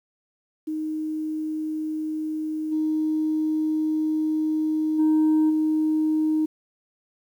sine tone with level steps, 311.1 Hz, D#4, in tune, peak -25 / -20 / -14 / -18 dBFS, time 0.67-6.46 s, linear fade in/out 10 ms, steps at 2.71 / 4.98 / 5.49 s, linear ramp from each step 20 ms, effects tanh soft clip ceiling -15 dBFS + 9-bit

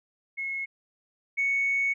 sine tone pair in turn, 2175 / 2219 Hz, C#7 / C#7, -33 / +1 cents, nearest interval unison, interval 34 cents, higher second, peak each -29 / -22 dBFS, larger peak second, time 0.37-0.66 / 1.37-1.94 s, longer second, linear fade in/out 20 ms, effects tanh soft clip ceiling -18 dBFS

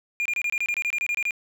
triangle tone bursts, 2410 Hz, D7, 44 cents sharp, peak -21 dBFS, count 14, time 0.2-1.308 s, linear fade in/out 0 ms, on 55 ms, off 26 ms, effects none

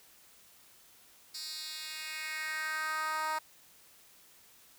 10% pulse tone with high-pass filter sweep, 312.2 Hz, D#4, 6 cents sharp, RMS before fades -37 dBFS, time 1.34-3.39 s, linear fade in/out 10 ms, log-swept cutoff 4800 to 910 Hz, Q 2.6, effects white hiss -60 dBFS RMS until 4.78 s

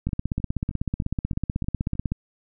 two click trains, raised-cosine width 5 ms, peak -12 / -24 dBFS, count 34 / 7, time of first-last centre 0.07-2.12 / 0.09-1.953 s, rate 16.1 / 3.22 Hz, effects none

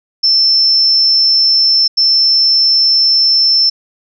sine tone bursts at uneven times, 5330 Hz, E8, 18 cents sharp, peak -7 dBFS, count 2, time 0.23-1.88 / 1.97-3.7 s, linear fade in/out 10 ms, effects none

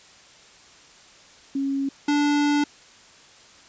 sine / square tone pair in turn, 274.5 / 291.6 Hz, C#4 / D4, -17 / -12 cents, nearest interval minor second, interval 105 cents, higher second, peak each -22 / -19 dBFS, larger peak second, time 1.55-1.89 / 2.08-2.64 s, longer second, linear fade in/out 5 ms, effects white hiss -50 dBFS RMS until 3.68 s + resampled to 16000 Hz

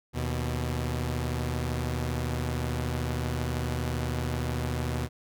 sawtooth tone pair together, 77.78 / 123.14 Hz, D#2 / B2, 0 / -5 cents, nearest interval minor sixth, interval 795 cents, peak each -27 dBFS, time 0.13-5.09 s, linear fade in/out 50 ms, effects none

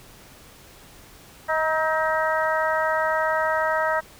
harmonic tone with a mistuned harmonic, 315.3 Hz, D#4, 23 cents sharp, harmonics 2 / 3 / 4 / 5 / 6, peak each -24 / -26 / -27 / -28 / -29 dBFS, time 1.48-4.01 s, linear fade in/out 20 ms, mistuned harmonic 4, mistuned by +32 cents, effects pink hiss -48 dBFS RMS until 4.19 s

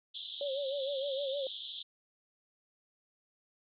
pink band-pass noise, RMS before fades -44 dBFS, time 0.14-1.83 s, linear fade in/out 10 ms, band 3200 to 3800 Hz, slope 96 dB/octave
sine tone with vibrato, 551 Hz, C#5, 11 cents flat, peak -33 dBFS, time 0.41-1.47 s, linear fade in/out 2 ms, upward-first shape sine, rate 6.5 Hz, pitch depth 81 cents each way
effects none

